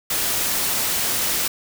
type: noise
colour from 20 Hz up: white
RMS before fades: -22 dBFS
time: 0.1-1.48 s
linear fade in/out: 5 ms
effects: none